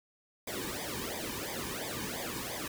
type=noise with flanger; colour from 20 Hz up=pink; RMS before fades=-38 dBFS; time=0.47-2.68 s; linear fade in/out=5 ms; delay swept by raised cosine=0.71 to 1.52 ms; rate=2.9 Hz; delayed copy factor=-0.95; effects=none